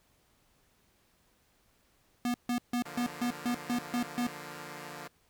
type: tone bursts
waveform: square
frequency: 242.7 Hz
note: B3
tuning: 30 cents flat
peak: -29 dBFS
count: 9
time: 2.25-4.269 s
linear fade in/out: 2 ms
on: 91 ms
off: 150 ms
type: chord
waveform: 5% pulse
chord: Bb major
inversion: first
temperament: equal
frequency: 146.83 / 174.61 / 233.1 Hz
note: D3 / F3 / Bb3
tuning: 0 / 0 / 0 cents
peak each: -34 / -35 / -37 dBFS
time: 2.85-5.08 s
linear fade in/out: 10 ms
effects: pink hiss -69 dBFS RMS until 5.29 s